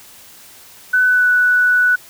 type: tone with pitch glide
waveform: sine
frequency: 1502 to 1481.3 Hz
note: F#6 to F#6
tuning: +26 to +2 cents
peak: -10 dBFS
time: 0.93-1.96 s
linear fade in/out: 10 ms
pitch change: -24 cents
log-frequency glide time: 1.06-1.29 s
effects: white hiss -42 dBFS RMS until 2.09 s